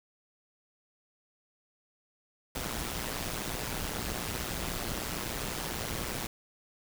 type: noise with amplitude modulation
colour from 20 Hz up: pink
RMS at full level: -32 dBFS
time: 2.55-6.27 s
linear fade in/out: 5 ms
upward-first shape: sine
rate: 120 Hz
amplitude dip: 80%
effects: none